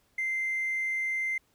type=tone with hard clipping; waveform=sine; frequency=2083 Hz; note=C7; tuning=8 cents flat; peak=-28 dBFS; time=0.18-1.38 s; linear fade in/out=5 ms; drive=1 dB; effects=pink hiss -69 dBFS RMS until 1.54 s